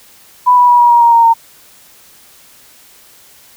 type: tone with pitch steps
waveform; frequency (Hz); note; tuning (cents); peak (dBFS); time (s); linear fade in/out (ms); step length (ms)
sine; 991 / 980.2 / 969.5 / 958.9 / 948.4 / 938.1 / 927.8 / 917.7; B5 / B5 / B5 / A#5 / A#5 / A#5 / A#5 / A#5; +6 / -13 / -32 / +49 / +30 / +11 / -8 / -27; -4; 0.46-1.34; 20; 110
effects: white hiss -43 dBFS RMS until 3.56 s